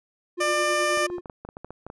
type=tone with tremolo; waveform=triangle; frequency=353.8 Hz; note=F4; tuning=23 cents sharp; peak=-25 dBFS; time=0.37-1.21 s; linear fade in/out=20 ms; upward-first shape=sine; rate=9.4 Hz; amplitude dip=55%
type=tone; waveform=15% pulse; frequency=597 Hz; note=D5; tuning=28 cents sharp; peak=-15 dBFS; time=0.4-1.07 s; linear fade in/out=10 ms
type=clicks; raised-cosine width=1 ms; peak=-24 dBFS; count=12; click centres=0.974 / 1.101 / 1.183 / 1.258 / 1.298 / 1.45 / 1.489 / 1.569 / 1.646 / 1.706 / 1.866 / 1.901 s
effects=resampled to 24000 Hz